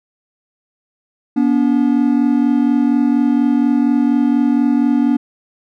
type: tone pair together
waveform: triangle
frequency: 242.5 / 286.7 Hz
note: B3 / D4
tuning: -31 / -42 cents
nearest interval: minor third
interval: 289 cents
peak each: -12 dBFS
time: 1.36-5.17 s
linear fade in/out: 10 ms
effects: none